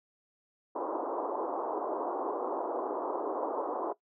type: band-pass noise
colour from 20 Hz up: pink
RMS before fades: -34 dBFS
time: 0.75-3.93 s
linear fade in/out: 10 ms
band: 310 to 1100 Hz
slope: 48 dB/octave
effects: noise-tail reverb RT60 0.1 s tail -18 dB re dry